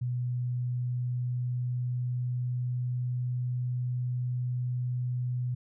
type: tone with pitch glide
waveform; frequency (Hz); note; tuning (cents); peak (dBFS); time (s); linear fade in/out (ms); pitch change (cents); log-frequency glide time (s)
sine; 123.47 to 124.26; B2 to B2; 0 to +11; -28; 0.01-5.55; 10; +11; 0.26-3.51
effects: none